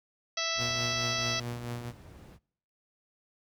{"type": "harmonic tone", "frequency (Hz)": 659.3, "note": "E5", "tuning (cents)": 0, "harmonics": [1, 2, 3, 4, 5, 6, 7, 8, 9], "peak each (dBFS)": [-38, -38, -38, -38, -38, -38, -38, -38, -38], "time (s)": [0.37, 1.4], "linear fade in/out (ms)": 5}
{"type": "noise", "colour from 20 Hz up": "brown", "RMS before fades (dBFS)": -46, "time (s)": [0.54, 2.39], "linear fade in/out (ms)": 50}
{"type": "tone with tremolo", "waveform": "sawtooth", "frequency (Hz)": 120, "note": "B2", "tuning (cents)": -49, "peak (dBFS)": -29, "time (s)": [0.57, 1.93], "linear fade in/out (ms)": 50, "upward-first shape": "triangle", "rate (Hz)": 4.6, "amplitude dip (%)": 55}
{"effects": ["noise-tail reverb RT60 0.7 s tail -25 dB re dry", "high-pass 60 Hz 12 dB/octave"]}